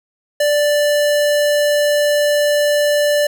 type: tone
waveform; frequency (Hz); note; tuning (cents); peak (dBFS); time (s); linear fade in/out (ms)
square; 587.3; D5; 0; -13; 0.4-3.27; 5
effects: none